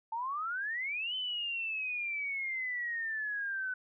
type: exponential two-way sweep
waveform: sine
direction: up then down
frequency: 880 to 3068 to 1495 Hz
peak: -33 dBFS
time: 0.12-3.74 s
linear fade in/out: 5 ms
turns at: 1.15 s
effects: none